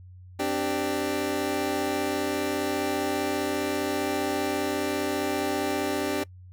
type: chord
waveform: 25% pulse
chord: C suspended second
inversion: none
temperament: equal with one note detuned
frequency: 261.6 / 296.6 / 392 Hz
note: C4 / D4 / G4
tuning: 0 / +17 / 0 cents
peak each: -29 / -25 / -26 dBFS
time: 0.39-6.24 s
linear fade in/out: 10 ms
effects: noise-tail reverb RT60 0.1 s tail -23 dB re dry + added 91 Hz sine -44 dBFS peak until 6.52 s

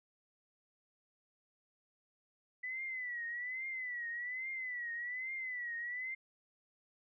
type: tone with vibrato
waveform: sine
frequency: 1984 Hz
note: B6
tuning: 7 cents sharp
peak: -38 dBFS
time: 2.63-6.15 s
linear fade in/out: 10 ms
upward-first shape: triangle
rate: 1.2 Hz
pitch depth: 120 cents each way
effects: none

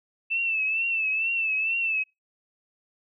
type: tone with vibrato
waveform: sine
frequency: 2649 Hz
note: E7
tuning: 8 cents sharp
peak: -23 dBFS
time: 0.3-2.04 s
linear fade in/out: 20 ms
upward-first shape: triangle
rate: 2.2 Hz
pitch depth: 74 cents each way
effects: noise-tail reverb RT60 0.2 s tail -24 dB re dry

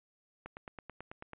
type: click train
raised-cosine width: 0.5 ms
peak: -29 dBFS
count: 9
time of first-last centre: 0.46-1.333 s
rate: 9.16 Hz
effects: resampled to 8000 Hz

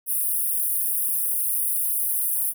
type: high-pass noise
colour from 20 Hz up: pink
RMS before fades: -24 dBFS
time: 0.06-2.54 s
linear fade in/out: 50 ms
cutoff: 9400 Hz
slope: 96 dB/octave
effects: none

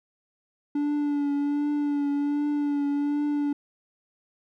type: tone with vibrato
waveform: triangle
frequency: 289.3 Hz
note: D4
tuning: 26 cents flat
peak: -21 dBFS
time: 0.75-3.53 s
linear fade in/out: 5 ms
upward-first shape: triangle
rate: 1.3 Hz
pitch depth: 30 cents each way
effects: none

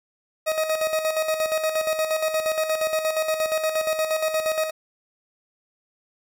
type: tone with tremolo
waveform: 40% pulse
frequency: 630 Hz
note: D#5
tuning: 21 cents sharp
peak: -19 dBFS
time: 0.46-4.71 s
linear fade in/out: 20 ms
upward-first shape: square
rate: 8.5 Hz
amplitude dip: 55%
effects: none

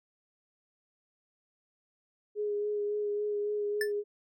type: tone with vibrato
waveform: sine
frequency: 415.3 Hz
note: G#4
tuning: in tune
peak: -29 dBFS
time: 2.35-4.04 s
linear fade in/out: 50 ms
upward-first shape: sine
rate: 3.6 Hz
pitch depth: 17 cents each way
type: tone with exponential decay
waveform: square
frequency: 1760 Hz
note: A6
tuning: in tune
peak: -27 dBFS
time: 3.81-3.92 s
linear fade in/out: 2 ms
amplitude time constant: 23 ms
effects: none

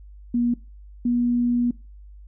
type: tone pair in turn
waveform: sine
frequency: 239.6 / 241.5 Hz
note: A#3 / B3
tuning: +48 / -39 cents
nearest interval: unison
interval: 13 cents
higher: second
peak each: -18 / -18 dBFS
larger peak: neither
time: 0.34-0.54 / 1.05-1.71 s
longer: second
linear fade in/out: 5 ms
effects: noise-tail reverb RT60 0.3 s tail -22 dB re dry + added 50 Hz sine -41 dBFS peak until 2.27 s

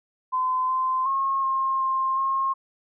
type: tone with pitch steps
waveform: sine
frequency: 1025 / 1036 / 1082 / 1067 / 1059 / 1074 Hz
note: C6 / C6 / C#6 / C6 / C6 / C6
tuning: -36 / -17 / -42 / +34 / +21 / +45 cents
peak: -21 dBFS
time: 0.32-2.54 s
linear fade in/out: 20 ms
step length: 370 ms
effects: none

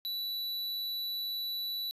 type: tone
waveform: square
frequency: 3951 Hz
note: B7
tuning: in tune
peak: -34 dBFS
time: 0.05-1.91 s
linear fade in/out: 0 ms
effects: resampled to 32000 Hz + 12-bit

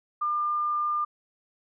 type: tone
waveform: sine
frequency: 1201 Hz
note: D6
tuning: 38 cents sharp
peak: -24 dBFS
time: 0.21-1.05 s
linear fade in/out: 10 ms
effects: none

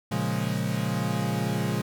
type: chord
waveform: 40% pulse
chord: Bb minor seventh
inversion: none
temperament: equal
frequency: 116.54 / 138.59 / 174.61 / 207.7 Hz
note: Bb2 / Db3 / F3 / Ab3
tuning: 0 / 0 / 0 / 0 cents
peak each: -30 dBFS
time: 0.11-1.82 s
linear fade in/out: 10 ms
effects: none

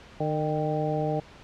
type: harmonic tone with a mistuned harmonic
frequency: 152.4 Hz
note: D#3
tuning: 36 cents flat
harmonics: 1 / 2 / 3 / 4 / 5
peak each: -29 / -33 / -31 / -31 / -32 dBFS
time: 0.2-1.2 s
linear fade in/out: 5 ms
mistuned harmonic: 5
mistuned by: +47 cents
effects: pink hiss -49 dBFS RMS until 1.43 s + low-pass 4000 Hz 12 dB/octave

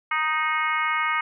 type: harmonic tone with a mistuned harmonic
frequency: 311.1 Hz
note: D#4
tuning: in tune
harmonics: 3 / 4 / 5 / 6 / 7 / 8 / 9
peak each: -30 / -25 / -32 / -31 / -26 / -39 / -39 dBFS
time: 0.11-1.21 s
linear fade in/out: 5 ms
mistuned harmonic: 9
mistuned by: +59 cents
effects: none

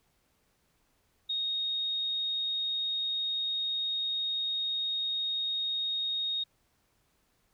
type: tone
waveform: sine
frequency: 3729 Hz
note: A#7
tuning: in tune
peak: -29 dBFS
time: 1.29-6.44 s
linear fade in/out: 10 ms
effects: pink hiss -72 dBFS RMS until 7.53 s

